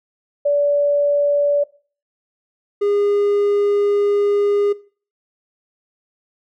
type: tone pair in turn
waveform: sine / triangle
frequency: 577 / 408 Hz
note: D5 / G#4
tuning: -31 / -31 cents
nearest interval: tritone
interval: 600 cents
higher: first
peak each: -13 dBFS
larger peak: neither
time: 0.45-1.64 / 2.81-4.73 s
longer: second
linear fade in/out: 10 ms
effects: noise-tail reverb RT60 0.4 s tail -19 dB re dry